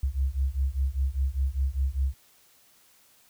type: beating tone pair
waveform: sine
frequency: 65 / 70 Hz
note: C2 / C#2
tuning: -11 / +18 cents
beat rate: 5 Hz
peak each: -27 / -27 dBFS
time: 0.03-2.14 s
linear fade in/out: 5 ms
effects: white hiss -60 dBFS RMS until 3.29 s